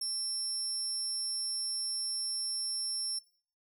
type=tone; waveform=25% pulse; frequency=5400 Hz; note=E8; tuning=41 cents sharp; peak=-28 dBFS; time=0.01-3.19 s; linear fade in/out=5 ms; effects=noise-tail reverb RT60 0.5 s tail -22 dB re dry